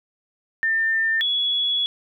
sine tone pair in turn, 1798 / 3377 Hz, A6 / G#7, +37 / +28 cents, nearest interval major seventh, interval 1091 cents, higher second, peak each -18 / -19 dBFS, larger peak first, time 0.63-1.21 / 1.21-1.86 s, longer second, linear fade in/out 0 ms, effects none

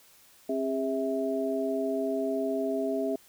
sine tone cluster, 268 / 406.5 / 653 Hz, C4 / G#4 / E5, +42 / -37 / -17 cents, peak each -31 dBFS, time 0.49-3.16 s, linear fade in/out 5 ms, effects white hiss -58 dBFS RMS until 3.28 s

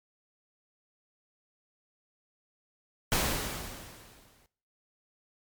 pink noise with exponential decay, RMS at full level -25 dBFS, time 3.12-4.46 s, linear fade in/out 0 ms, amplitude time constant 290 ms, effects noise-tail reverb RT60 0.6 s tail -21 dB re dry + MP3 96 kbps

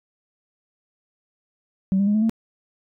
sine tone with pitch steps, 191.4 / 199.18 / 207.3 / 215.7 / 224.5 Hz, G3 / G3 / G#3 / A3 / A3, -41 / +28 / -3 / -34 / +35 cents, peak -15 dBFS, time 1.92-2.295 s, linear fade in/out 0 ms, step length 75 ms, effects tanh soft clip ceiling -13 dBFS

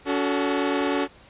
sawtooth chord, F# minor, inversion second, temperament equal with one note detuned, 283.7 / 370 / 440 Hz, C#4 / F#4 / A4, +40 / 0 / 0 cents, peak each -20 / -24 / -24 dBFS, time 0.05-1.08 s, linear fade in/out 50 ms, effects pink hiss -51 dBFS RMS until 1.29 s + resampled to 8000 Hz

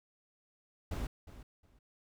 brown noise with echo, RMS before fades -37 dBFS, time 0.91-1.07 s, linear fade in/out 5 ms, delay 360 ms, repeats 2, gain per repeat -14 dB, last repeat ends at 1.79 s, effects none

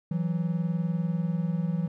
triangle tone pair together, 164.82 / 185 Hz, E3 / F#3, 0 / 0 cents, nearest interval major second, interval 200 cents, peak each -25 / -28 dBFS, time 0.11-1.88 s, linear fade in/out 5 ms, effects none

